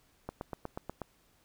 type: click train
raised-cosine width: 1 ms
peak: -23 dBFS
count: 7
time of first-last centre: 0.29-1.017 s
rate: 8.25 Hz
effects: pink hiss -68 dBFS RMS until 1.44 s